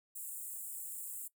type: high-pass noise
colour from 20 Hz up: pink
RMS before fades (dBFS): -44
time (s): 0.15-1.28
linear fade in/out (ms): 10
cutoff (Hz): 7400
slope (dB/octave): 96
effects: noise-tail reverb RT60 0.1 s tail -19 dB re dry